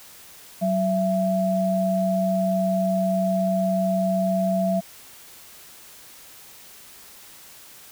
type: tone pair together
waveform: sine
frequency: 187.73 / 669 Hz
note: F#3 / E5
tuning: +25 / +25 cents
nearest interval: octave + minor seventh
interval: 2200 cents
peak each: -22 dBFS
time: 0.61-4.81 s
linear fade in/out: 20 ms
effects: white hiss -46 dBFS RMS until 7.91 s